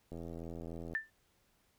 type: click train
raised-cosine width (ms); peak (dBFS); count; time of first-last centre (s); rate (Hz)
2; -32; 69; 0.12-0.934; 83.5
type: tone with exponential decay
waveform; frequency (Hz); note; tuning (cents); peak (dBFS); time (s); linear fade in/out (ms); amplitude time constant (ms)
sine; 1776; A6; +16; -28; 0.95-1.1; 0; 31
effects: pink hiss -73 dBFS RMS until 1.78 s